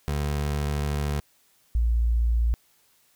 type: tone pair in turn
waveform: 25% pulse / sine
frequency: 73 / 57.74 Hz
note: D2 / A#1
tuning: -10 / -16 cents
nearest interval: major third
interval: 406 cents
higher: first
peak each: -21 / -19 dBFS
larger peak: second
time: 0.08-1.2 / 1.75-2.54 s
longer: first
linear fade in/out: 0 ms
effects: white hiss -63 dBFS RMS until 3.15 s